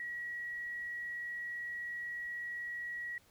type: tone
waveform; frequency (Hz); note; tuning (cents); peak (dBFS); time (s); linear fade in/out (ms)
sine; 1917; A#6; +48; -38; 0-3.18; 2
effects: pink hiss -66 dBFS RMS until 3.3 s